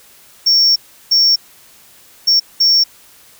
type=tone bursts at uneven times; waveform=triangle; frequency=5480 Hz; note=F8; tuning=34 cents flat; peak=-7 dBFS; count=4; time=0.46-0.76 / 1.11-1.36 / 2.27-2.4 / 2.6-2.84 s; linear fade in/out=10 ms; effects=white hiss -45 dBFS RMS until 3.39 s